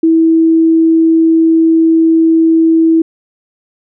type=tone; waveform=sine; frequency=325.5 Hz; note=E4; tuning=22 cents flat; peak=-5 dBFS; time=0.03-3.02 s; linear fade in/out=5 ms; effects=none